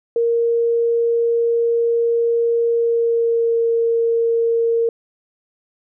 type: tone with pitch glide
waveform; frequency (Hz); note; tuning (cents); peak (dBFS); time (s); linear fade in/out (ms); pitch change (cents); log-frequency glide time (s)
sine; 466.2 to 461.6; A#4 to A#4; 0 to -17; -14; 0.16-4.89; 2; -17; 2.72-3.58
effects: none